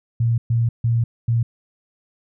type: tone bursts at uneven times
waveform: sine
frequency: 116.54 Hz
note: A#2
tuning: in tune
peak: -15 dBFS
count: 4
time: 0.2-0.38 / 0.5-0.69 / 0.84-1.04 / 1.28-1.43 s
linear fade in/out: 5 ms
effects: none